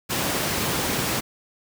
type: high-pass noise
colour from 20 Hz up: pink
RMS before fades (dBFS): -25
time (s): 0.09-1.21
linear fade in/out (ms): 20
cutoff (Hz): 100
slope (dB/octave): 12
effects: none